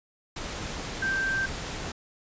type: tone in noise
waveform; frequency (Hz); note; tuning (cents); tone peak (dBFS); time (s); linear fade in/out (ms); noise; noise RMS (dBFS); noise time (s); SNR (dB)
sine; 1568; G6; 0; -25; 1.02-1.46; 5; pink; -35; 0.36-1.92; +7
effects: resampled to 16000 Hz